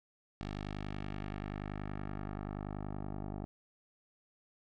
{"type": "tone with low-pass filter sweep", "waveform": "10% pulse", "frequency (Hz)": 50.5, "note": "G#1", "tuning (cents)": -48, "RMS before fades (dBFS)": -41, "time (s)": [0.41, 3.45], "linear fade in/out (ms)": 0, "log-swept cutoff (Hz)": [4300, 740], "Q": 1.1, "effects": []}